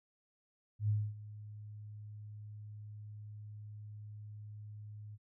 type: tone with ADSR envelope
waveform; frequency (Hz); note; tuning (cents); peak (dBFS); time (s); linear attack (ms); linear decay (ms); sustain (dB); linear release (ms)
sine; 105.3; G#2; +24; -28; 0.79-5.18; 98; 250; -18; 40
effects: noise-tail reverb RT60 0.1 s tail -26 dB re dry